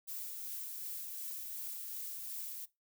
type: noise with tremolo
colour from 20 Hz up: violet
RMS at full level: -42 dBFS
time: 0.07-2.66 s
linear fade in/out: 20 ms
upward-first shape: sine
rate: 2.7 Hz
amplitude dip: 25%
effects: noise-tail reverb RT60 0.2 s tail -19 dB re dry